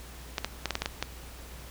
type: clicks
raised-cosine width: 0.2 ms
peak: -11 dBFS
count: 8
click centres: 0.382 / 0.446 / 0.657 / 0.707 / 0.754 / 0.82 / 0.859 / 1.026 s
effects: added 60 Hz sine -44 dBFS peak until 1.7 s + pink hiss -48 dBFS RMS until 1.7 s